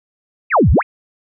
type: exponential two-way sweep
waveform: sine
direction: down then up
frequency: 2793 to 56.3 to 2793 Hz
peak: -8 dBFS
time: 0.5-0.83 s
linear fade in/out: 50 ms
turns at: 0.71 s
effects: none